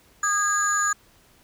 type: tone cluster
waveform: sine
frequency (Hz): 1228 / 1637 / 6910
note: D#6 / G#6 / A8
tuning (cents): -23 / -25 / -32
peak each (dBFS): -23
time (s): 0.23-0.93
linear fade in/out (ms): 5
effects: tanh soft clip ceiling -15 dBFS + pink hiss -57 dBFS RMS until 1.43 s

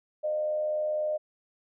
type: tone with frequency modulation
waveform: sine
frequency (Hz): 610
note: D#5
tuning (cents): -34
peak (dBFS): -26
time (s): 0.23-1.18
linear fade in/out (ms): 20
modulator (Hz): 83.9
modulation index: 0.26
effects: none

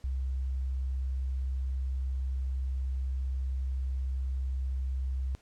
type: tone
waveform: sine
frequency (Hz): 65.41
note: C2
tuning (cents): 0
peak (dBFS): -29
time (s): 0.04-5.35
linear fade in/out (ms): 0
effects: pink hiss -64 dBFS RMS until 5.41 s + low-pass 9000 Hz 12 dB/octave

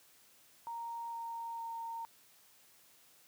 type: tone with pitch steps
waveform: sine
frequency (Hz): 930 / 924.1 / 918.3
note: A#5 / A#5 / A#5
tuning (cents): -4 / -15 / -26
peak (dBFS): -39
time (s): 0.67-2.05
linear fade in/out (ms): 0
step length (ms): 460
effects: white hiss -64 dBFS RMS until 3.27 s + high-pass 80 Hz 12 dB/octave

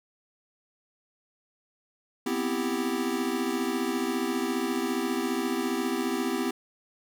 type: chord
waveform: square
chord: C major seventh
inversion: third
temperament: equal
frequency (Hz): 246.9 / 261.6 / 329.6 / 392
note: B3 / C4 / E4 / G4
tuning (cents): 0 / 0 / 0 / 0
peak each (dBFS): -33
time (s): 2.26-6.51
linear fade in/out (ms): 5
effects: none

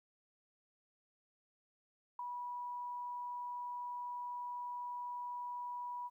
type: tone with ADSR envelope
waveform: sine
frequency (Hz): 976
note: B5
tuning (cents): -21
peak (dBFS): -36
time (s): 2.19-6.1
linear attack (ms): 4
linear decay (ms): 4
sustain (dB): -4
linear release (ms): 38
effects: 13-bit

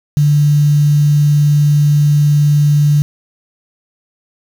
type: tone with quantisation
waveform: sine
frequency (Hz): 146.83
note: D3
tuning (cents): 0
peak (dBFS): -7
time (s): 0.17-3.02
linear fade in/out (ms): 0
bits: 5
effects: none

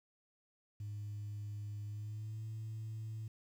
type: tone with pitch glide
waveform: sine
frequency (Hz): 103.83 to 110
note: G#2 to A2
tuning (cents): 0 to 0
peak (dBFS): -39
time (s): 0.8-3.28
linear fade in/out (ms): 5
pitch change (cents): +100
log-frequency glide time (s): 1.85-2.44
effects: tanh soft clip ceiling -38 dBFS + 11-bit

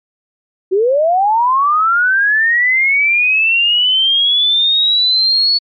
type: linear sweep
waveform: sine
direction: up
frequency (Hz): 359.6 to 4435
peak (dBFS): -9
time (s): 0.71-5.59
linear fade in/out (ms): 20
effects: MP3 32 kbps

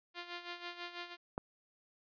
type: tone with tremolo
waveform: 5% pulse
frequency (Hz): 349.2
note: F4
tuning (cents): 0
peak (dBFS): -29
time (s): 0.14-1.17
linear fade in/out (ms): 50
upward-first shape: sine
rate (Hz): 6.1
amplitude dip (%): 70
type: click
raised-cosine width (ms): 1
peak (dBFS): -23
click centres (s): 1.379
effects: resampled to 11025 Hz

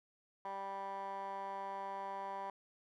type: tone with band-pass filter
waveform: 15% pulse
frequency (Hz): 196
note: G3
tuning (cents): 0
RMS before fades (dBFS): -43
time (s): 0.45-2.5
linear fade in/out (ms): 2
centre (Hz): 970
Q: 4.5
effects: none

